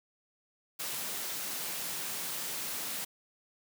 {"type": "high-pass noise", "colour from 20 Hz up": "white", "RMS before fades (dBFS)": -37, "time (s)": [0.79, 3.05], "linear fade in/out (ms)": 10, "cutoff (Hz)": 120, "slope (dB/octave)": 48, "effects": []}